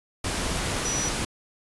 sine tone in noise, 5880 Hz, F#8, 12 cents flat, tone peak -27 dBFS, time 0.85-1.09 s, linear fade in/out 5 ms, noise pink, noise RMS -28 dBFS, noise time 0.24-1.25 s, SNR -2 dB, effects resampled to 24000 Hz

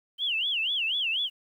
sine tone with vibrato, 3000 Hz, F#7, 23 cents sharp, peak -25 dBFS, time 0.18-1.3 s, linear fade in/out 50 ms, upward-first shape sine, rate 4.1 Hz, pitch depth 240 cents each way, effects 10-bit

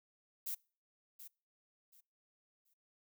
violet noise with echo, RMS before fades -40 dBFS, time 0.46-0.55 s, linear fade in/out 10 ms, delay 730 ms, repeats 3, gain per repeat -12 dB, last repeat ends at 2.74 s, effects noise-tail reverb RT60 0.4 s tail -26 dB re dry

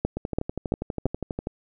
two click trains, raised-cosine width 2 ms, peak -15 / -9 dBFS, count 17 / 4, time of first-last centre 0.17-1.471 / 0.05-1.057 s, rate 12.3 / 2.98 Hz, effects none

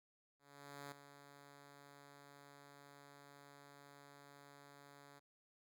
5% pulse tone with ADSR envelope, 142 Hz, C#3, 42 cents sharp, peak -37 dBFS, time 0.39-5.2 s, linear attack 530 ms, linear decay 3 ms, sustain -11 dB, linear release 19 ms, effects none

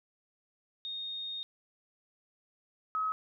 sine tone pair in turn, 3700 / 1276.8 Hz, A#7 / D#6, -14 / +44 cents, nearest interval octave + tritone, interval 1842 cents, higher first, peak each -36 / -29 dBFS, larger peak second, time 0.85-1.43 / 2.95-3.12 s, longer first, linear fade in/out 0 ms, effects none

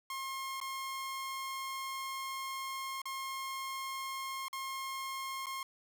sawtooth tone with dropouts, 1071 Hz, C6, 40 cents sharp, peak -34 dBFS, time 0.1-5.63 s, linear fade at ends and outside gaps 2 ms, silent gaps 0.602-0.613 / 3.018-3.055 / 4.483-4.529 / 5.459-5.467 s, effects none

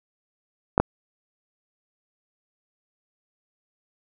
clicks, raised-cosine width 1 ms, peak -4 dBFS, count 2, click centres 0.779 / 0.8 s, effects none

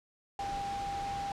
sine tone in noise, 797 Hz, G5, 28 cents sharp, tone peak -34 dBFS, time 0.39-1.32 s, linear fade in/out 2 ms, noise pink, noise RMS -43 dBFS, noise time 0.39-1.32 s, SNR +6 dB, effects low-pass 6000 Hz 12 dB/octave

